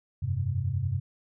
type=chord; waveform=sine; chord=F suspended second; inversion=none; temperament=equal with one note detuned; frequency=87.31 / 98.34 / 130.81 Hz; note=F2 / G2 / C3; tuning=0 / +6 / 0 cents; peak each=-33 / -29 / -30 dBFS; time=0.22-1 s; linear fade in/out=10 ms; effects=none